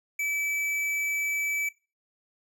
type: tone with hard clipping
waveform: triangle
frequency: 2304 Hz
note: D7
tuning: 34 cents flat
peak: -28 dBFS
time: 0.19-1.69 s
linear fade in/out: 5 ms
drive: 18 dB
effects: noise-tail reverb RT60 0.3 s tail -20 dB re dry